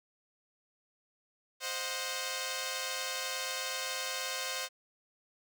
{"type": "chord", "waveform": "5% pulse", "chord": "C diminished", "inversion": "none", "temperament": "equal with one note detuned", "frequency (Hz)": [523.3, 622.3, 730.2], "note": ["C5", "Eb5", "Gb5"], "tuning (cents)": [0, 0, -23], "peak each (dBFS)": [-25, -30, -29], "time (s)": [1.6, 4.69], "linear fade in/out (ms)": 50, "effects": []}